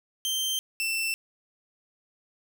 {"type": "tone pair in turn", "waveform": "sawtooth", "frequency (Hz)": [3136, 2676], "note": ["G7", "E7"], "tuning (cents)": [0, 25], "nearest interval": "minor third", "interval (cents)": 275, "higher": "first", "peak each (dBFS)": -23, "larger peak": "neither", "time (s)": [[0.25, 0.59], [0.8, 1.14]], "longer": "neither", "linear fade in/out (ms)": 0, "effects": []}